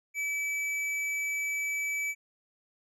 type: tone with hard clipping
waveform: sine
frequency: 2300 Hz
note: D7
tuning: 37 cents flat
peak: -31 dBFS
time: 0.14-2.15 s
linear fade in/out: 50 ms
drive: 9 dB
effects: none